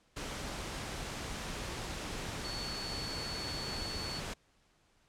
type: tone in noise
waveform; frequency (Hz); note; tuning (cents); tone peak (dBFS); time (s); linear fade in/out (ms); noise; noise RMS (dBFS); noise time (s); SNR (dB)
sine; 4435; C#8; 0; -40; 2.44-4.2; 10; pink; -40; 0.16-4.34; -3
effects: pink hiss -70 dBFS RMS until 5.08 s + low-pass 8000 Hz 12 dB/octave